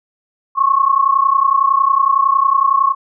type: tone pair together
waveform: sine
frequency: 1077.8 / 1108.7 Hz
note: C#6 / C#6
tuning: -49 / 0 cents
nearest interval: unison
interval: 49 cents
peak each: -13 dBFS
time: 0.55-2.95 s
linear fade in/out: 50 ms
effects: none